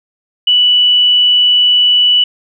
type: tone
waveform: sine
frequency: 2960 Hz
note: F#7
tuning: in tune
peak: -6 dBFS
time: 0.47-2.24 s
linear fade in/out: 5 ms
effects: none